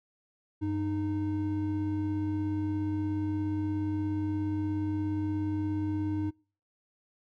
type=tone pair together; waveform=triangle; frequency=96.89 / 307.6 Hz; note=G2 / D#4; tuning=-20 / -20 cents; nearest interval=octave + minor sixth; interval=2000 cents; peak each=-31 / -28 dBFS; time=0.61-6.31 s; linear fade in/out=20 ms; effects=noise-tail reverb RT60 0.4 s tail -25 dB re dry